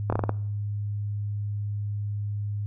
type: slowing click train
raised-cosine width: 1 ms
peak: -11 dBFS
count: 6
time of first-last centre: 0.1-0.293 s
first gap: 25 ms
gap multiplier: 1.22
effects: noise-tail reverb RT60 0.7 s tail -21 dB re dry + added 103 Hz sine -27 dBFS peak until 2.66 s